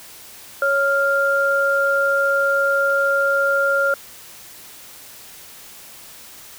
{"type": "tone pair together", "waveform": "sine", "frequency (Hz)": [554.4, 1396.9], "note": ["C#5", "F6"], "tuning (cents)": [0, 0], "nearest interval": "octave + major third", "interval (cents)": 1600, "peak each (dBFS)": [-19, -17], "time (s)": [0.62, 3.94], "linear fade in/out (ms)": 2, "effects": ["white hiss -41 dBFS RMS until 6.58 s"]}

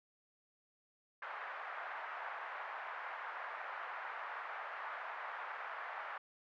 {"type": "band-pass noise", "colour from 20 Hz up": "white", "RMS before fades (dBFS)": -45, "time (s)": [1.22, 6.18], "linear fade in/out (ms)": 5, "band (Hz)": [690, 1700], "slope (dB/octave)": 24, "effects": []}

